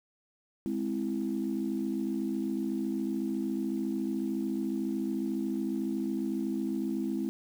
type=chord; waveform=sine; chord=Ab augmented; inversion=none; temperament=equal; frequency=207.7 / 261.6 / 329.6 Hz; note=Ab3 / C4 / E4; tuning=0 / 0 / 0 cents; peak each=-33 dBFS; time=0.66-7.29 s; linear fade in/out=0 ms; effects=tanh soft clip ceiling -21 dBFS + 9-bit